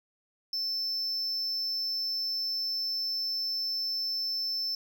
triangle tone, 5300 Hz, E8, 9 cents sharp, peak -28 dBFS, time 0.53-4.75 s, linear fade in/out 2 ms, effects none

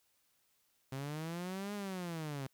sawtooth linear two-way sweep, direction up then down, 130.9 to 207.7 to 130.9 Hz, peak -35 dBFS, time 0.92-2.47 s, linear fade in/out 5 ms, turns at 1.74 s, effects white hiss -75 dBFS RMS until 2.53 s

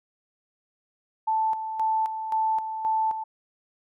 sine tone with tremolo, 880 Hz, A5, in tune, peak -21 dBFS, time 1.27-3.24 s, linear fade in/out 10 ms, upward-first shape square, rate 1.9 Hz, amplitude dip 60%, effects none

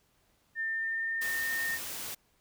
sine tone with pitch glide, 1799 to 1830.4 Hz, A6 to A#6, +38 to -32 cents, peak -30 dBFS, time 0.55-1.79 s, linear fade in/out 50 ms, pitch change +30 cents, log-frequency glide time 0.67-1.62 s
white noise, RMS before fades -39 dBFS, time 1.21-2.15 s, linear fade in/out 10 ms
effects pink hiss -70 dBFS RMS until 2.4 s

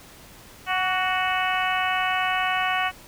harmonic tone with a mistuned harmonic, 370 Hz, F#4, in tune, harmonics 2 / 3 / 4 / 5 / 6 / 7 / 8, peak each -26 / -28 / -29 / -30 / -31 / -31 / -32 dBFS, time 0.66-2.92 s, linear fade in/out 50 ms, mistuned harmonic 3, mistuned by +25 cents, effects pink hiss -47 dBFS RMS until 3.07 s

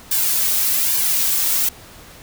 blue noise with flanger, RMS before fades -18 dBFS, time 0.11-1.69 s, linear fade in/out 5 ms, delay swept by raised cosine 1.5 to 3 ms, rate 1.2 Hz, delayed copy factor -0.7, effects pink hiss -42 dBFS RMS until 2.22 s

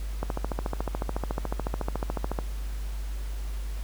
click train, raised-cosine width 1 ms, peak -15 dBFS, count 31, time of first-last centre 0.23-2.388 s, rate 13.9 Hz, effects added 50 Hz sine -30 dBFS peak until 3.83 s + pink hiss -48 dBFS RMS until 3.83 s

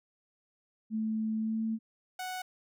sine tone with pitch glide, 219.2 to 222.5 Hz, A3 to A3, -6 to +20 cents, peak -29 dBFS, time 0.9-1.79 s, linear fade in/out 50 ms, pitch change +26 cents, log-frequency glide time 1.37-1.62 s
sawtooth tone, 740 Hz, F#5, in tune, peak -32 dBFS, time 2.19-2.42 s, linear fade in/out 5 ms
effects none

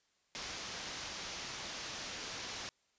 white low-pass noise, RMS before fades -44 dBFS, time 0.35-2.69 s, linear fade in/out 0 ms, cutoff 6600 Hz, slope 48 dB/octave, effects white hiss -75 dBFS RMS until 2.98 s + resampled to 16000 Hz

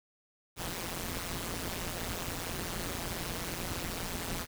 pink noise with amplitude modulation, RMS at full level -33 dBFS, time 0.56-4.47 s, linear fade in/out 50 ms, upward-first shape sine, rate 174 Hz, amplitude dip 100%, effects none

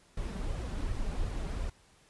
brown noise with flanger, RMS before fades -34 dBFS, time 0.17-1.7 s, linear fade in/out 5 ms, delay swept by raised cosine 1.6 to 5.2 ms, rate 2.7 Hz, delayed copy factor +0.55, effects pink hiss -63 dBFS RMS until 2.09 s + resampled to 24000 Hz

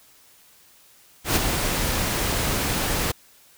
pink noise with ADSR envelope, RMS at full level -18 dBFS, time 1.24-3.12 s, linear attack 120 ms, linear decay 22 ms, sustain -6 dB, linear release 11 ms, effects white hiss -54 dBFS RMS until 3.57 s

